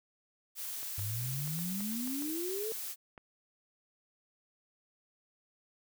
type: noise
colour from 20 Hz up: blue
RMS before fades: -40 dBFS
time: 0.55-2.96 s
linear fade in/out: 50 ms
type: clicks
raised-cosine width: 0.5 ms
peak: -34 dBFS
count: 8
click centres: 0.83 / 0.993 / 1.476 / 1.59 / 1.806 / 2.075 / 2.223 / 3.178 s
type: exponential sweep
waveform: sine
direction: up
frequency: 97.8 to 451.6 Hz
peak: -35 dBFS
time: 0.98-2.72 s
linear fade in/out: 0 ms
effects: none